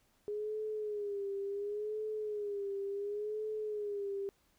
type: tone with vibrato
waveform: sine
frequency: 413.1 Hz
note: G#4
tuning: 9 cents flat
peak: -35 dBFS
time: 0.28-4.29 s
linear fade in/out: 0 ms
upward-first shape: sine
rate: 0.7 Hz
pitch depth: 74 cents each way
effects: pink hiss -72 dBFS RMS until 4.58 s